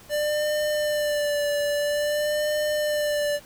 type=tone with vibrato; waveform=square; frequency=592 Hz; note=D5; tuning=14 cents sharp; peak=-23 dBFS; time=0.09-3.4 s; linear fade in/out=50 ms; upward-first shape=sine; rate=0.5 Hz; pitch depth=30 cents each way; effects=pink hiss -49 dBFS RMS until 3.45 s